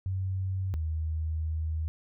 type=tone pair in turn; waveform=sine; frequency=94.5 / 79.17 Hz; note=F#2 / D#2; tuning=+37 / +31 cents; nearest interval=minor third; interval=306 cents; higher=first; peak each=-28 dBFS; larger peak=neither; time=0.06-0.74 / 0.74-1.88 s; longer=second; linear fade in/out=0 ms; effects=none

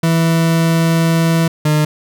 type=tone pair in turn; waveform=40% pulse; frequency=164.6 / 151.76 Hz; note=E3 / D#3; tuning=-2 / -43 cents; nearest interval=minor second; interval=141 cents; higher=first; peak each=-10 dBFS; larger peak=neither; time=0.03-1.48 / 1.65-1.85 s; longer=first; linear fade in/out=5 ms; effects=none

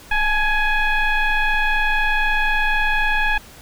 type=tone with frequency modulation; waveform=sine; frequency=824 Hz; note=G#5; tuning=14 cents flat; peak=-15 dBFS; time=0.11-3.38 s; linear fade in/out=5 ms; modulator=842 Hz; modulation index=2.1; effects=pink hiss -43 dBFS RMS until 3.61 s

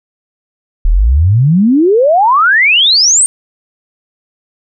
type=exponential sweep; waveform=sine; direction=up; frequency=35.19 to 8870 Hz; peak=-5 dBFS; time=0.85-3.26 s; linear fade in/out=0 ms; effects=none

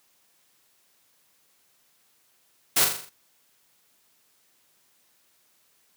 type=noise with echo; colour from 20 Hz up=white; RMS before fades=-20 dBFS; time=2.76-2.85 s; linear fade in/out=10 ms; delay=41 ms; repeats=6; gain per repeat=-5 dB; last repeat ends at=3.096 s; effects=white hiss -65 dBFS RMS until 5.96 s + high-pass 100 Hz 12 dB/octave

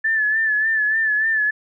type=tone with vibrato; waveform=sine; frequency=1747 Hz; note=A6; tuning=13 cents flat; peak=-16 dBFS; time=0.04-1.51 s; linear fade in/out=10 ms; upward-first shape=sine; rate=3.4 Hz; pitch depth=51 cents each way; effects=none

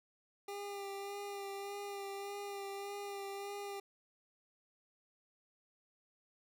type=tone with vibrato; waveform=25% pulse; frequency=400.3 Hz; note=G4; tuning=36 cents sharp; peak=-38 dBFS; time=0.48-3.8 s; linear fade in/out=5 ms; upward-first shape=sine; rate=1.7 Hz; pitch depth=22 cents each way; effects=none

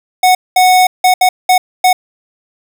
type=tone bursts at uneven times; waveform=square; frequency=737 Hz; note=F#5; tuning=7 cents flat; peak=-6 dBFS; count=6; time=0.23-0.35 / 0.56-0.87 / 1.04-1.14 / 1.21-1.29 / 1.49-1.58 / 1.84-1.93 s; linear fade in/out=5 ms; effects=none

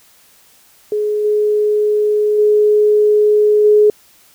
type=tone with level steps; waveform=sine; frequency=421 Hz; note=G#4; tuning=24 cents sharp; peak=-14 / -11 / -8 / -6 dBFS; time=0.92-3.9 s; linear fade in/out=2 ms; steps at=1.24 / 2.38 / 3.64 s; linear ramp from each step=10 ms; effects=white hiss -49 dBFS RMS until 4.34 s

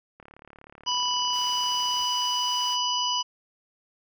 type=click train; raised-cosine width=0.5 ms; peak=-32 dBFS; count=66; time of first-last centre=0.2-1.996 s; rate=36.2 Hz
type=harmonic tone; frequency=987.8 Hz; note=B5; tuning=in tune; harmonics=1 / 3 / 5 / 6; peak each=-28 / -27 / -31 / -34 dBFS; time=0.86-3.23 s; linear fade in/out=20 ms
type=high-pass noise; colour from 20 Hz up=pink; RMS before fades=-46 dBFS; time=1.31-2.78 s; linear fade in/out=50 ms; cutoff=790 Hz; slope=96 dB/octave
type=noise with exponential decay; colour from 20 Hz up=pink; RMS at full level=-46 dBFS; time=2.01-2.11 s; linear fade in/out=1 ms; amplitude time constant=21 ms
effects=none

